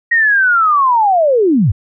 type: linear sweep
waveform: sine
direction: down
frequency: 1894 to 78.8 Hz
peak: -8 dBFS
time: 0.11-1.72 s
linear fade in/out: 10 ms
effects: none